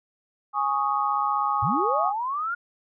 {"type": "chord", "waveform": "sine", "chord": "Ab suspended fourth", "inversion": "none", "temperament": "equal", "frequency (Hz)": [830.6, 1108.7, 1244.5], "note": ["Ab5", "Db6", "Eb6"], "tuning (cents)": [0, 0, 0], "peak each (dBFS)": -26, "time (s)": [0.53, 2.13], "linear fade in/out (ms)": 50}
{"type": "linear sweep", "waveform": "sine", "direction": "up", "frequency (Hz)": [87.6, 1440], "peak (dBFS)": -25, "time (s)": [1.62, 2.55], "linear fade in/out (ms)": 10}
{"effects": []}